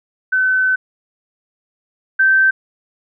sine tone pair in turn, 1519 / 1552.7 Hz, F#6 / G6, +45 / -17 cents, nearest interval unison, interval 38 cents, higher second, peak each -12 / -9 dBFS, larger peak second, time 0.32-0.76 / 2.19-2.51 s, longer first, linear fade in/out 10 ms, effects none

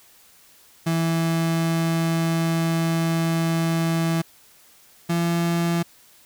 35% pulse tone pair in turn, 164.81 / 169.64 Hz, E3 / E3, 0 / +50 cents, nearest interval minor second, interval 50 cents, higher second, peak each -18 dBFS, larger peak neither, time 0.86-4.22 / 5.09-5.83 s, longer first, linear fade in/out 10 ms, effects white hiss -53 dBFS RMS until 6.25 s

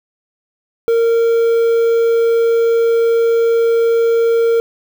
triangle tone with quantisation, 461.3 Hz, A#4, 18 cents flat, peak -8 dBFS, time 0.88-4.6 s, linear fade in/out 0 ms, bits 6, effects none

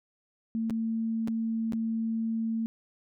sine tone with dropouts, 225.2 Hz, A3, 40 cents sharp, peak -27 dBFS, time 0.55-2.66 s, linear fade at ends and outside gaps 0 ms, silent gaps 0.698-0.706 / 1.275-1.282 / 1.723-1.733 s, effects none

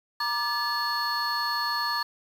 triangle tone cluster, 944 / 1182 / 1722 / 4374 Hz, A#5 / D6 / A6 / C#8, +22 / +11 / -38 / -24 cents, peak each -30 / -29 / -30 / -29 dBFS, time 0.2-2.03 s, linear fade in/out 5 ms, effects 8-bit

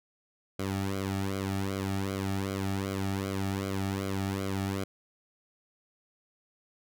sawtooth tone with flanger, 97.2 Hz, G2, 14 cents flat, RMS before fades -32 dBFS, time 0.59-4.84 s, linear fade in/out 5 ms, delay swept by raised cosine 1.1 to 2 ms, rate 2.6 Hz, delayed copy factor -0.95, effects none

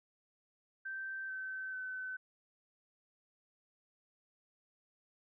sine tone with pitch steps, 1558 / 1536 / 1518 Hz, G6 / G6 / F#6, -11 / -36 / +44 cents, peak -39 dBFS, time 0.85-2.17 s, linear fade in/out 10 ms, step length 440 ms, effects none

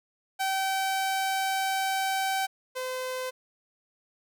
sawtooth tone pair in turn, 770 / 512.5 Hz, G5 / C5, -31 / -36 cents, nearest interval perfect fifth, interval 705 cents, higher first, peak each -22 / -27 dBFS, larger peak first, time 0.39-2.47 / 2.75-3.31 s, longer first, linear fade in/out 20 ms, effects none

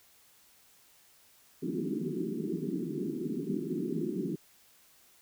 white band-pass noise, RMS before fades -34 dBFS, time 1.62-4.36 s, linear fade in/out 10 ms, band 150 to 400 Hz, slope 96 dB/octave, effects white hiss -62 dBFS RMS until 5.21 s

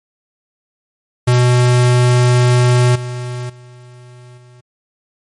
square tone with level steps, 123.47 Hz, B2, in tune, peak -9 / -22 / -37 / -41 dBFS, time 1.27-4.61 s, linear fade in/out 10 ms, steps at 2.95 / 3.49 / 4.37 s, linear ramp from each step 10 ms, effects MP3 48 kbps

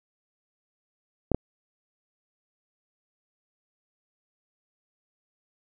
clicks, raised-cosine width 2 ms, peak -9 dBFS, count 2, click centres 1.317 / 1.346 s, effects none

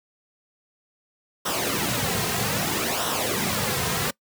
pink noise with flanger, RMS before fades -25 dBFS, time 1.45-4.11 s, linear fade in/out 10 ms, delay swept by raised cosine 0.43 to 3.53 ms, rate 0.62 Hz, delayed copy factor -0.65, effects noise-tail reverb RT60 0.1 s tail -23 dB re dry + high-pass 100 Hz 12 dB/octave

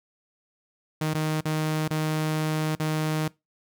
sawtooth tone with dropouts, 155.56 Hz, D#3, in tune, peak -20 dBFS, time 1.01-3.28 s, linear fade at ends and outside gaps 5 ms, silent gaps 1.137-1.147 / 1.408-1.453 / 1.879-1.906 / 2.753-2.798 s, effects noise-tail reverb RT60 0.2 s tail -21 dB re dry

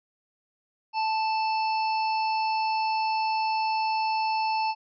harmonic tone, 880 Hz, A5, in tune, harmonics 1 / 3 / 5 / 6, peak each -24 / -34 / -38 / -40 dBFS, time 0.93-4.75 s, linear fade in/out 50 ms, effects none

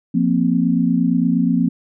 sine chord, F suspended fourth, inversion none, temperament equal, 174.61 / 233.1 / 261.6 Hz, F3 / Bb3 / C4, 0 / 0 / 0 cents, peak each -18 dBFS, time 0.14-1.69 s, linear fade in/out 10 ms, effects none

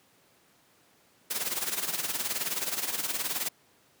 white noise with tremolo, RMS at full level -29 dBFS, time 1.3-3.49 s, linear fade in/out 10 ms, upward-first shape sine, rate 19 Hz, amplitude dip 70%, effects pink hiss -63 dBFS RMS until 4 s + high-pass 150 Hz 12 dB/octave

